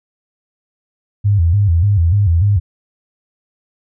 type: tone with vibrato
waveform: sine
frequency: 92.5 Hz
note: F#2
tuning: in tune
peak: -9 dBFS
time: 1.24-2.6 s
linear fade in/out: 20 ms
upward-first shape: square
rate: 3.4 Hz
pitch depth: 170 cents each way
effects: none